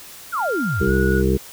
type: exponential sweep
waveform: sine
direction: down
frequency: 1541 to 47.97 Hz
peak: -20 dBFS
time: 0.32-0.9 s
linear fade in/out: 20 ms
type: tone with pitch glide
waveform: sine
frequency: 1396.9 to 1459.6 Hz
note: F6 to F#6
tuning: 0 to -24 cents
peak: -24 dBFS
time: 0.35-1.23 s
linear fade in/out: 50 ms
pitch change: +76 cents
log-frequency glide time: 0.85-0.93 s
type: harmonic tone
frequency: 65.41 Hz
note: C2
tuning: in tune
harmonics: 1 / 2 / 3 / 5 / 6 / 7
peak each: -20 / -24 / -21 / -24 / -21 / -25 dBFS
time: 0.8-1.38 s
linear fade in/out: 20 ms
effects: white hiss -40 dBFS RMS until 1.52 s